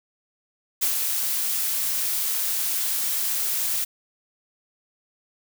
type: noise with ADSR envelope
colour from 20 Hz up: blue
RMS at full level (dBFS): -21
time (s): 0.81-3.85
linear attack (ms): 17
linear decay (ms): 98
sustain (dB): -4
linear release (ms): 15
effects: none